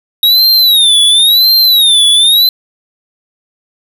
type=tone with vibrato; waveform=square; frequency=3777 Hz; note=A#7; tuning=22 cents sharp; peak=-5 dBFS; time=0.23-2.49 s; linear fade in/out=2 ms; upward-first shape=sine; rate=0.95 Hz; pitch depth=170 cents each way; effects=none